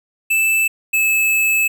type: tone pair in turn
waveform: square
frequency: 2637 / 2605 Hz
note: E7 / E7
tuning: 0 / -21 cents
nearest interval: unison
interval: 21 cents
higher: first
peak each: -14 dBFS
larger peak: neither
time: 0.3-0.68 / 0.93-1.68 s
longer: second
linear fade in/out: 10 ms
effects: none